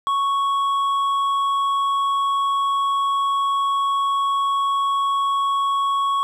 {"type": "tone with hard clipping", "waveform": "triangle", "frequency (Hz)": 1108.7, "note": "C#6", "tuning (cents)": 0, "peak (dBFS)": -19, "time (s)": [0.07, 6.23], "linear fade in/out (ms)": 0, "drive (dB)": 8, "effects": []}